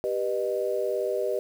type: chord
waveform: sine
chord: G augmented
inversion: none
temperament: just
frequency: 392 / 490 / 612.5 Hz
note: G4 / B4 / D#5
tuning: 0 / -14 / -27 cents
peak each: -29 dBFS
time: 0.04-1.39 s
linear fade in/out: 0 ms
effects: 8-bit